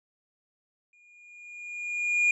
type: tone with exponential growth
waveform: triangle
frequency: 2429 Hz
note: D#7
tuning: 42 cents flat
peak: -17 dBFS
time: 0.93-2.31 s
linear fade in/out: 2 ms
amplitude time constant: 300 ms
effects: resampled to 24000 Hz